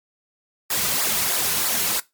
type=noise with flanger; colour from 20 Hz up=white; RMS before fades=-22 dBFS; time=0.7-2 s; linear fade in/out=5 ms; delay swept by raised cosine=0.32 to 3.72 ms; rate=3.1 Hz; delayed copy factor=-0.7; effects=noise-tail reverb RT60 0.2 s tail -19 dB re dry + MP3 96 kbps